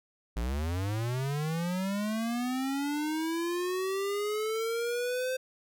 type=linear sweep; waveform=square; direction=up; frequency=53.1 to 520 Hz; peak=-30 dBFS; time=0.36-5.37 s; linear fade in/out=10 ms; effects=none